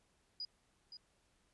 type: tone with echo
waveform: sine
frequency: 4913 Hz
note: D#8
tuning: 23 cents flat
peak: -40 dBFS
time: 0.4-0.45 s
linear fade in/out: 2 ms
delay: 520 ms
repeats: 1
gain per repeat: -9 dB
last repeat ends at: 0.97 s
effects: pink hiss -75 dBFS RMS until 1.53 s + resampled to 24000 Hz